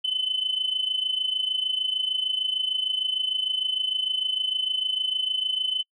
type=tone with amplitude modulation; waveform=sine; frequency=3034 Hz; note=F#7; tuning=43 cents sharp; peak=-19 dBFS; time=0.04-5.83 s; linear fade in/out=10 ms; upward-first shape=sine; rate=26.6 Hz; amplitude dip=75%; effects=noise-tail reverb RT60 0.1 s tail -26 dB re dry + tanh soft clip ceiling -17 dBFS